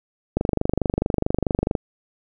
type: click train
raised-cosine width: 2 ms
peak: -6 dBFS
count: 35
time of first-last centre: 0.37-1.752 s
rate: 24.6 Hz
effects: none